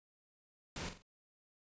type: noise with echo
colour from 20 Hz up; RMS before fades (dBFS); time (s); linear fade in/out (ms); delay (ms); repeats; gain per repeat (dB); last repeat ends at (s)
pink; -42; 0.76-0.89; 2; 44; 3; -8; 1.022
effects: resampled to 16000 Hz